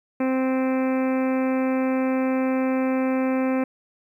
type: harmonic tone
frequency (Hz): 260.9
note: C4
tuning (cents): -5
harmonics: 1 / 2 / 3 / 4 / 5 / 6 / 7 / 8 / 9 / 10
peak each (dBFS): -21 / -26 / -34 / -36 / -39 / -41 / -42 / -42 / -40 / -44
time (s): 0.2-3.64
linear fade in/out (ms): 5
effects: 10-bit